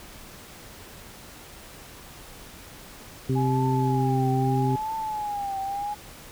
harmonic tone, 130.81 Hz, C3, in tune, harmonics 1 / 2 / 3, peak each -23 / -27 / -29 dBFS, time 3.29-4.76 s, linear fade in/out 5 ms
sine tone with vibrato, 830.6 Hz, G#5, in tune, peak -27 dBFS, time 3.35-5.95 s, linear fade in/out 20 ms, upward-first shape triangle, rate 0.78 Hz, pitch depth 120 cents each way
effects pink hiss -45 dBFS RMS until 6.31 s

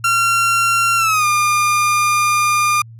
30% pulse tone with pitch glide, 1370 to 1206.5 Hz, F6 to D6, -34 to +46 cents, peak -10 dBFS, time 0.04-2.82 s, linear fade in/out 5 ms, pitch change -220 cents, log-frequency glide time 0.97-1.26 s, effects added 114 Hz sine -35 dBFS peak until 2.99 s + resampled to 32000 Hz

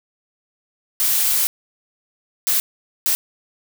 blue noise bursts at uneven times, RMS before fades -18 dBFS, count 3, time 1-1.47 / 2.47-2.6 / 3.06-3.15 s, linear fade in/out 0 ms, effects none

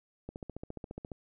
click train, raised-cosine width 2 ms, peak -27 dBFS, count 13, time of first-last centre 0.29-1.118 s, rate 14.5 Hz, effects none

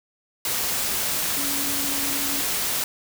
sine tone in noise, 280 Hz, C#4, 18 cents sharp, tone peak -33 dBFS, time 1.37-2.41 s, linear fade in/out 2 ms, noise white, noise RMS -25 dBFS, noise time 0.45-2.84 s, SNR -11 dB, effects none

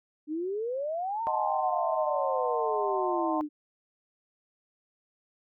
sine exponential two-way sweep, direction up then down, 293.7 to 922 to 293.7 Hz, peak -29 dBFS, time 0.27-3.49 s, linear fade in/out 50 ms, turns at 1.23 s
sine chord, D# diminished seventh, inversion none, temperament equal with one note detuned, 622.3 / 740 / 896.4 / 1046.5 Hz, D#5 / F#5 / A5 / C6, 0 / 0 / +32 / 0 cents, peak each -33 dBFS, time 1.27-3.41 s, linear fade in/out 0 ms
effects none

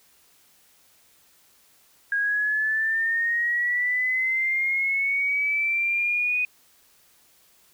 sine linear sweep, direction up, 1628 to 2489 Hz, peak -21 dBFS, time 2.12-6.45 s, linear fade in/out 2 ms, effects white hiss -59 dBFS RMS until 7.73 s

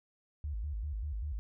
sine tone with vibrato, 62.6 Hz, B1, 24 cents sharp, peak -34 dBFS, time 0.44-1.39 s, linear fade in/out 0 ms, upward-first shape square, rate 5.1 Hz, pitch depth 290 cents each way, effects none

